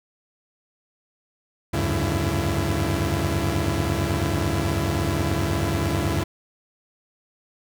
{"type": "tone cluster", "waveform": "sawtooth", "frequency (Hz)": [75.5, 91.9, 101.1, 142.1, 334.6], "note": ["D2", "F#2", "G#2", "C#3", "E4"], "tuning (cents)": [48, -11, -46, 43, 26], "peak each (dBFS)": -24, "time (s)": [1.73, 6.24], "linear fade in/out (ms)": 10, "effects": []}